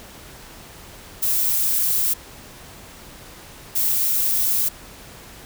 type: noise bursts at uneven times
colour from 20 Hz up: violet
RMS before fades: -20 dBFS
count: 2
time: 1.22-2.14 / 3.75-4.69 s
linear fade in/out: 10 ms
effects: pink hiss -42 dBFS RMS until 5.45 s